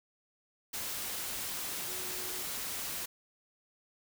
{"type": "tone in noise", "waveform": "sine", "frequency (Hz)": 366.1, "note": "F#4", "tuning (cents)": -18, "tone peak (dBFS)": -49, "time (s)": [1.87, 2.43], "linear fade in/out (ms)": 10, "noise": "white", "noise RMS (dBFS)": -38, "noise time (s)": [0.73, 3.06], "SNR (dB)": -14, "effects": []}